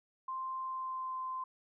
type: tone with pitch glide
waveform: sine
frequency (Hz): 1046.5 to 1036.9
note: C6 to C6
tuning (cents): 0 to -16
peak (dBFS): -36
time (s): 0.28-1.44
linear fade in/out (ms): 5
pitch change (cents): -16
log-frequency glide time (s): 0.59-1.18
effects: none